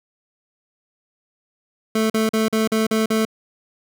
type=tone bursts; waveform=25% pulse; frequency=220 Hz; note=A3; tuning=in tune; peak=-13 dBFS; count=7; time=1.95-3.252 s; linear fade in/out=5 ms; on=150 ms; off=42 ms; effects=none